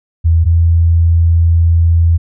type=tone pair in turn; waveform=sine; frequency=82.41 / 83.66 Hz; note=E2 / E2; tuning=0 / +26 cents; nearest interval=unison; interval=26 cents; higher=second; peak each=-6 dBFS; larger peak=neither; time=0.24-0.45 / 0.45-2.18 s; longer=second; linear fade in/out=20 ms; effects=none